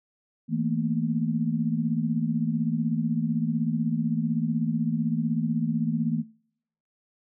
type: tone cluster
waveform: sine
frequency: 161.1 / 222.3 / 238.2 Hz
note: E3 / A3 / A#3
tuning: -39 / +18 / +38 cents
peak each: -28 dBFS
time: 0.48-6.24 s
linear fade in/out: 50 ms
effects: noise-tail reverb RT60 0.7 s tail -23 dB re dry